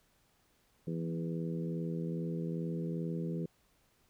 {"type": "harmonic tone with a mistuned harmonic", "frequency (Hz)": 82.41, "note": "E2", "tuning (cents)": 0, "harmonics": [2, 3, 4, 5, 6], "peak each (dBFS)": [-35, -44, -43, -44, -46], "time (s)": [0.87, 3.46], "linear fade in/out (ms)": 5, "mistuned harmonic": 2, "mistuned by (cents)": 19, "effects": ["pink hiss -71 dBFS RMS until 4.09 s"]}